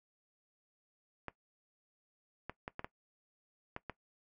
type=clicks; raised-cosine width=0.5 ms; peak=-25 dBFS; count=7; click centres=1.283 / 2.496 / 2.679 / 2.794 / 2.845 / 3.764 / 3.897 s; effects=noise-tail reverb RT60 0.1 s tail -18 dB re dry